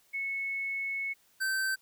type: tone pair in turn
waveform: sine / square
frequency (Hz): 2200 / 1549.2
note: C#7 / G6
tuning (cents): -14 / -21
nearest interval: tritone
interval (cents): 607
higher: first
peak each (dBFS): -31 / -29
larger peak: second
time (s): 0.13-1.14 / 1.4-1.76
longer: first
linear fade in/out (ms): 20
effects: white hiss -66 dBFS RMS until 1.81 s